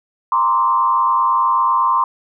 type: tone with frequency modulation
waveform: sine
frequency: 1046.5 Hz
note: C6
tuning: in tune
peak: -12 dBFS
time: 0.32-2.04 s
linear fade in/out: 2 ms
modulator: 108 Hz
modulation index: 0.96
effects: none